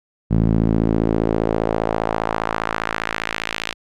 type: tone with band-pass filter sweep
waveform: sawtooth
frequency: 55 Hz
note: A1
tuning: in tune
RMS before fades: -20 dBFS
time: 0.3-3.74 s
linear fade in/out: 20 ms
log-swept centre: 170 to 3000 Hz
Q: 1.3
effects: none